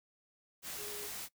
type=tone in noise; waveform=sine; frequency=415.3 Hz; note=G#4; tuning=in tune; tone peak=-47 dBFS; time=0.76-1.1 s; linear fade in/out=50 ms; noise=white; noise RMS=-43 dBFS; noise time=0.62-1.29 s; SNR=-7 dB; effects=noise-tail reverb RT60 0.1 s tail -20 dB re dry